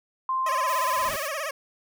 sine tone with pitch glide, 1046.5 to 1024.4 Hz, C6 to C6, 0 to -37 cents, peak -23 dBFS, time 0.29-1.09 s, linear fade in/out 2 ms, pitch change -37 cents, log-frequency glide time 0.51-0.67 s
15% pulse tone with vibrato, 594 Hz, D5, 20 cents sharp, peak -22 dBFS, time 0.46-1.51 s, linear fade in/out 5 ms, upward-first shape sine, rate 17 Hz, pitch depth 150 cents each way
white high-pass noise, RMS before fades -38 dBFS, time 0.67-1.29 s, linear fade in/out 20 ms, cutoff 1700 Hz, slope 24 dB/octave
pink noise with exponential growth, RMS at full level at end -34 dBFS, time 0.7-1.16 s, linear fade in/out 0 ms, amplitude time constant 98 ms
effects none

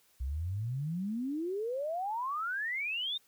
sine exponential sweep, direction up, 61.3 to 3729 Hz, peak -32 dBFS, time 0.2-3.18 s, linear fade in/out 10 ms, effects white hiss -67 dBFS RMS until 3.27 s

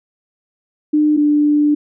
sine tone pair in turn, 301.3 / 295.8 Hz, D4 / D4, +44 / +13 cents, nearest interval unison, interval 31 cents, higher first, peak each -10 dBFS, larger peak neither, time 0.93-1.17 / 1.17-1.75 s, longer second, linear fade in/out 10 ms, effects none

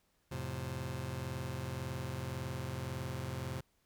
sawtooth chord, F major, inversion none, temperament just, 87.31 / 109.13 / 130.96 Hz, F2 / A2 / C3, 0 / -14 / +2 cents, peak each -39 / -40 / -36 dBFS, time 0.31-3.61 s, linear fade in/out 10 ms, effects pink hiss -75 dBFS RMS until 3.85 s

